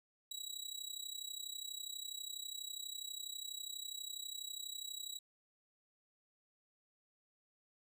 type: tone with amplitude modulation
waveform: 25% pulse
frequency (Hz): 3890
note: B7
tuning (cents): -27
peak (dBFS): -36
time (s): 0.31-5.19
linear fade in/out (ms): 5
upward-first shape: sine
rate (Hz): 32.2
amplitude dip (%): 85
effects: none